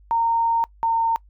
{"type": "tone pair in turn", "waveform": "sine", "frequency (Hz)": [921, 913.1], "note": ["A#5", "A#5"], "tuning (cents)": [-21, -36], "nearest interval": "unison", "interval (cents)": 15, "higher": "first", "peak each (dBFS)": -17, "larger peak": "neither", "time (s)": [[0.11, 0.64], [0.83, 1.16]], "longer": "first", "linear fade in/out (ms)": 0, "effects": ["noise-tail reverb RT60 0.1 s tail -24 dB re dry", "added 50 Hz sine -48 dBFS peak until 1.29 s"]}